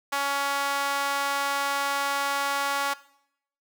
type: tone with high-pass filter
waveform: sawtooth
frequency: 280 Hz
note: C#4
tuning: 18 cents sharp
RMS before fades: -27 dBFS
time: 0.12-2.94 s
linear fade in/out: 10 ms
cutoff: 980 Hz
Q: 1.7
effects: noise-tail reverb RT60 0.7 s tail -18 dB re dry